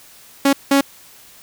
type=tone bursts at uneven times; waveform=sawtooth; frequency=277.2 Hz; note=C#4; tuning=in tune; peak=-7 dBFS; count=2; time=0.45-0.53 / 0.71-0.81 s; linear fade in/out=5 ms; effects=white hiss -45 dBFS RMS until 1.42 s